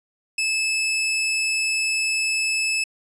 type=tone; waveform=sawtooth; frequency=2610 Hz; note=E7; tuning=18 cents flat; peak=-17 dBFS; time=0.38-2.84 s; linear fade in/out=5 ms; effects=resampled to 24000 Hz + 9-bit